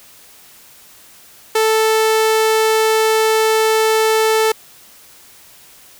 sawtooth tone, 440 Hz, A4, in tune, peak -8 dBFS, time 1.55-4.52 s, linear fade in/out 5 ms, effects white hiss -44 dBFS RMS until 5.99 s

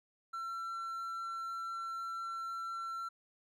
triangle tone, 1351 Hz, E6, 42 cents sharp, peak -36 dBFS, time 0.33-3.09 s, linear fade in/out 10 ms, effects none

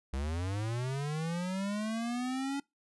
square linear sweep, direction up, 63.9 to 282.5 Hz, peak -33 dBFS, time 0.13-2.6 s, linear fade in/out 5 ms, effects noise-tail reverb RT60 0.2 s tail -24 dB re dry + resampled to 24000 Hz

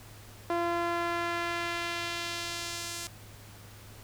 sawtooth tone with band-pass filter sweep, 342.8 Hz, F4, 32 cents flat, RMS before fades -33 dBFS, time 0.5-3.07 s, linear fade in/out 0 ms, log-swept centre 780 to 7400 Hz, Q 0.88, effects added 104 Hz sine -50 dBFS peak until 4.03 s + pink hiss -52 dBFS RMS until 4.03 s

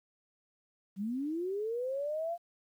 sine linear sweep, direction up, 185 to 700 Hz, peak -32 dBFS, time 0.96-2.38 s, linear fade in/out 50 ms, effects 11-bit

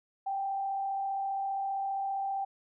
sine tone with frequency modulation, 784 Hz, G5, in tune, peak -30 dBFS, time 0.26-2.45 s, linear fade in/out 10 ms, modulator 35.1 Hz, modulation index 0.37, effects none

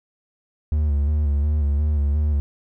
triangle tone with vibrato, 73.42 Hz, D2, in tune, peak -15 dBFS, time 0.72-2.4 s, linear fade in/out 0 ms, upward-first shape square, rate 2.8 Hz, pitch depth 46 cents each way, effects none

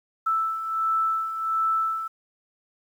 sine beating tone pair, 1318.5 / 1319.9 Hz, E6 / E6, 0 / +2 cents, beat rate 1.4 Hz, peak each -30 / -23 dBFS, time 0.26-2.08 s, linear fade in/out 10 ms, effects 9-bit

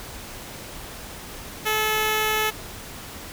5% pulse tone with notch filter, 431.9 Hz, A4, 32 cents flat, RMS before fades -23 dBFS, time 1.65-2.51 s, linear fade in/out 20 ms, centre 4700 Hz, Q 1.3, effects pink hiss -38 dBFS RMS until 3.32 s

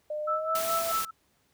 sine tone with pitch glide, 604 to 666.3 Hz, D5 to E5, +48 to +18 cents, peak -30 dBFS, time 0.1-0.92 s, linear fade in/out 5 ms, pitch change +170 cents, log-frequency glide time 0.23-0.71 s
sine tone with tremolo, 1317 Hz, E6, 2 cents flat, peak -25 dBFS, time 0.27-1.11 s, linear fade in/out 10 ms, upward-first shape sine, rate 4.7 Hz, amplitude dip 85%
white noise, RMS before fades -34 dBFS, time 0.55-1.05 s, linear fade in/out 2 ms
effects pink hiss -69 dBFS RMS until 1.53 s + high-pass 60 Hz 12 dB/octave

